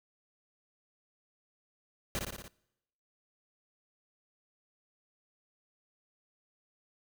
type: noise with echo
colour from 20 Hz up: pink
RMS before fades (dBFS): -34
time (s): 2.15-2.19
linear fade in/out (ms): 0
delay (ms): 58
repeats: 5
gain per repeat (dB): -3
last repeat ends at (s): 2.48
effects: noise-tail reverb RT60 0.9 s tail -24 dB re dry